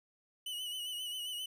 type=tone with vibrato; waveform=45% pulse; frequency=2960 Hz; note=F#7; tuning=in tune; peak=-38 dBFS; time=0.46-1.46 s; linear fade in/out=5 ms; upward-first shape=sine; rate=7.5 Hz; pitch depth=50 cents each way; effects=none